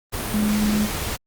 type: tone in noise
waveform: sine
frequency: 210.8 Hz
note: G#3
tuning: 26 cents sharp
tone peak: -18 dBFS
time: 0.33-0.87 s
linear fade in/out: 20 ms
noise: pink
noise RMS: -27 dBFS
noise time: 0.12-1.17 s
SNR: +6 dB
effects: Opus 32 kbps